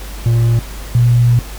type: tone pair in turn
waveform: triangle / sine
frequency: 116.6 / 120.36 Hz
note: A#2 / B2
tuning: +1 / -44 cents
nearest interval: minor second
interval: 55 cents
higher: second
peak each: -7 dBFS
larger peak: neither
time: 0.26-0.59 / 0.95-1.39 s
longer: second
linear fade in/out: 0 ms
effects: added 50 Hz sine -26 dBFS peak until 1.58 s + pink hiss -33 dBFS RMS until 1.58 s